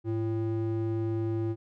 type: ring-modulated tone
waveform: triangle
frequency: 222.8 Hz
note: A3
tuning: 22 cents sharp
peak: -22 dBFS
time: 0.04-1.56 s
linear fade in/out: 50 ms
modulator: 116 Hz
effects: none